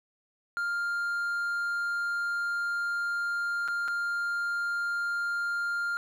triangle tone with dropouts, 1400 Hz, F6, 4 cents sharp, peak -26 dBFS, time 0.57-5.97 s, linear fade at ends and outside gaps 0 ms, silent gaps 3.678-3.684 / 3.879-3.883 s, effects none

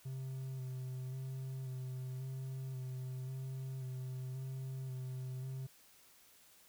triangle tone with vibrato, 130.3 Hz, C3, 7 cents flat, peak -38 dBFS, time 0.05-5.67 s, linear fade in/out 10 ms, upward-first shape square, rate 0.93 Hz, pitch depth 21 cents each way, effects white hiss -64 dBFS RMS until 6.68 s

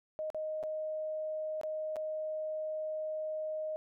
sine tone with dropouts, 622 Hz, D#5, 1 cent flat, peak -34 dBFS, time 0.19-3.76 s, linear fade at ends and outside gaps 0 ms, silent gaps 0.302-0.346 / 0.629-0.636 / 1.613-1.634 / 1.959-1.966 s, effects none

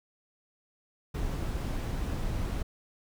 brown noise, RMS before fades -32 dBFS, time 1.14-2.63 s, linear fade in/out 10 ms, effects none

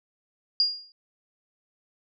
sine tone with exponential decay, 4831 Hz, D8, 48 cents sharp, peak -16 dBFS, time 0.6-0.92 s, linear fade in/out 1 ms, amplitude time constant 69 ms, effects none

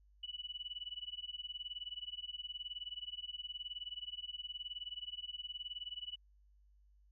sine tone with tremolo, 2955 Hz, F#7, 3 cents flat, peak -39 dBFS, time 0.23-6.16 s, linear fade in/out 5 ms, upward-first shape sine, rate 19 Hz, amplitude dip 95%, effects added 50 Hz sine -64 dBFS peak until 7.11 s

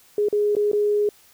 sine tone with dropouts, 415.3 Hz, G#4, in tune, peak -17 dBFS, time 0.18-1.09 s, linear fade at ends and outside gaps 2 ms, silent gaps 0.286-0.327 / 0.552-0.566 / 0.716-0.731 s, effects white hiss -54 dBFS RMS until 1.33 s

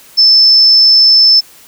sine tone, 5274 Hz, E8, in tune, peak -3 dBFS, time 0.17-1.41 s, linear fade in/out 20 ms, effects white hiss -40 dBFS RMS until 1.67 s

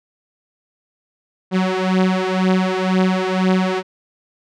sawtooth beating tone pair, 185.5 / 187.5 Hz, F#3 / F#3, +5 / +23 cents, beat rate 2 Hz, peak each -14 dBFS, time 1.51-3.83 s, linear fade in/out 50 ms, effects low-pass 4000 Hz 12 dB/octave

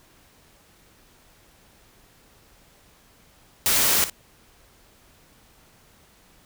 white noise with echo, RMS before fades -20 dBFS, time 3.66-4.04 s, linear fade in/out 0 ms, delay 58 ms, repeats 1, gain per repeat -13 dB, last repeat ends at 4.098 s, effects pink hiss -56 dBFS RMS until 6.45 s

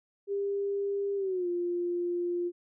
sine tone with pitch glide, 400 to 350.2 Hz, G4 to F4, +35 to +5 cents, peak -28 dBFS, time 0.27-2.52 s, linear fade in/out 50 ms, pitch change -230 cents, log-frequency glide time 1.16-1.48 s, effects none

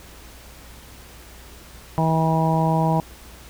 harmonic tone, 161.1 Hz, E3, 39 cents flat, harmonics 1 / 2 / 3 / 4 / 5 / 6, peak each -19 / -28 / -30 / -26 / -25 / -25 dBFS, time 1.98-3 s, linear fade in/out 0 ms, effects added 60 Hz sine -45 dBFS peak until 3.49 s + pink hiss -45 dBFS RMS until 3.49 s

